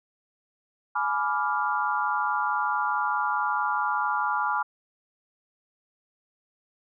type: chord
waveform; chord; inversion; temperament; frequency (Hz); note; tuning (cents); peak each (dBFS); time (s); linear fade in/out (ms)
sine; G# diminished seventh; none; equal with one note detuned; 843.2 / 987.8 / 1174.7 / 1396.9; G#5 / B5 / D6 / F6; +26 / 0 / 0 / 0; -29; 0.95-4.63; 10
effects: none